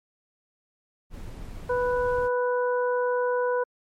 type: noise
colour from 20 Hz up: brown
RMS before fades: -38 dBFS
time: 1.1-2.3 s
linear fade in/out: 50 ms
type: harmonic tone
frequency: 493.9 Hz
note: B4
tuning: in tune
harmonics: 1 / 2 / 3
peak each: -23 / -29 / -33 dBFS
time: 1.69-3.64 s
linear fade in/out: 10 ms
effects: MP3 64 kbps